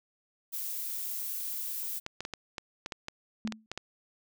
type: noise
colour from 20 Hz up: violet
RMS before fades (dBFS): -36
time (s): 0.52-2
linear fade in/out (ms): 20
type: clicks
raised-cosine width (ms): 0.2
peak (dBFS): -19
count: 12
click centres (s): 2.064 / 2.206 / 2.251 / 2.337 / 2.582 / 2.861 / 2.922 / 3.084 / 3.475 / 3.523 / 3.716 / 3.776
type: tone with exponential decay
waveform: sine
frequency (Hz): 219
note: A3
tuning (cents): -8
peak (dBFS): -28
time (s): 3.45-3.66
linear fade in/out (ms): 0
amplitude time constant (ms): 45
effects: none